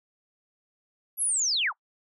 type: linear sweep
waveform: sine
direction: down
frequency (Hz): 11650 to 703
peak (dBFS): -23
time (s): 1.17-1.73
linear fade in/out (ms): 50
effects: noise-tail reverb RT60 0.1 s tail -25 dB re dry